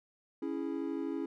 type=chord; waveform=triangle; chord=C# minor; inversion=none; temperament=equal; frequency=277.2 / 329.6 / 415.3 Hz; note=C#4 / E4 / G#4; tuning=0 / 0 / 0 cents; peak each=-35 / -35 / -39 dBFS; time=0.42-1.26 s; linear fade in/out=5 ms; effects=none